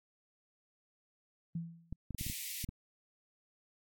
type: tone with exponential decay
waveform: sine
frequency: 167.2 Hz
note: E3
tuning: 25 cents sharp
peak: -33 dBFS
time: 1.55-1.96 s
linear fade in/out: 5 ms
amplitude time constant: 87 ms
type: clicks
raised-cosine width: 5 ms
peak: -28 dBFS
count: 8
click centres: 1.926 / 2.107 / 2.147 / 2.211 / 2.266 / 2.299 / 2.642 / 2.69 s
type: high-pass noise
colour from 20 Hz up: white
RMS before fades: -41 dBFS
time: 2.18-2.65 s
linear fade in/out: 5 ms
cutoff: 1900 Hz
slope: 96 dB/octave
effects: AAC 64 kbps